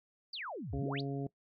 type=exponential two-way sweep; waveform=sine; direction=down then up; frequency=4978 to 58 to 4978 Hz; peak=-39 dBFS; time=0.33-1.01 s; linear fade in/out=5 ms; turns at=0.76 s
type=harmonic tone; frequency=138.59 Hz; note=C#3; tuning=in tune; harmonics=1 / 2 / 3 / 4 / 5; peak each=-37 / -39 / -42 / -52 / -48 dBFS; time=0.73-1.27 s; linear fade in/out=2 ms
effects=noise-tail reverb RT60 0.1 s tail -21 dB re dry + AAC 48 kbps